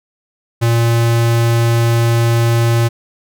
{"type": "tone", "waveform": "square", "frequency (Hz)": 116.54, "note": "A#2", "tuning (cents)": 0, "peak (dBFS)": -11, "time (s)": [0.61, 2.89], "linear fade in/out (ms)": 20, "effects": []}